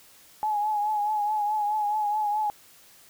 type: tone with vibrato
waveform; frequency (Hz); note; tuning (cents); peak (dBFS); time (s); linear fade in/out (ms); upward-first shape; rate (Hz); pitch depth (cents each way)
sine; 842; G#5; +24; -23; 0.43-2.5; 0; triangle; 4.7; 53
effects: white hiss -54 dBFS RMS until 3.09 s